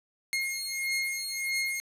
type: beating tone pair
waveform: sawtooth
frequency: 2143 / 2144.6 Hz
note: C7 / C7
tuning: +41 / +42 cents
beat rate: 1.6 Hz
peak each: -29 / -29 dBFS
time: 0.33-1.8 s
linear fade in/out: 0 ms
effects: resampled to 32000 Hz + 9-bit